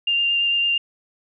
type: tone with vibrato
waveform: sine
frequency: 2794 Hz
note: F7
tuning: in tune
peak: -17 dBFS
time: 0.07-0.78 s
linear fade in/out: 5 ms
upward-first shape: triangle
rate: 8.9 Hz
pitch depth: 13 cents each way
effects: none